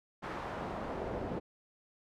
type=noise with band-pass filter sweep; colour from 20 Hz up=brown; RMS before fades=-39 dBFS; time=0.22-1.4 s; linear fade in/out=20 ms; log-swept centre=1200 to 480 Hz; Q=0.94; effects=none